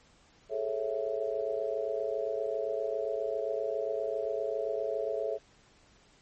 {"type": "chord", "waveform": "sine", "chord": "A major seventh", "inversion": "third", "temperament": "just", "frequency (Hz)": [412.5, 440, 550, 660], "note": ["G#4", "A4", "C#5", "E5"], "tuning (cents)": [-12, 0, -14, 2], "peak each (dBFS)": [-38, -34, -35, -35], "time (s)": [0.49, 5.39], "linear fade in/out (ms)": 50, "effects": ["pink hiss -62 dBFS RMS until 6.21 s", "MP3 32 kbps"]}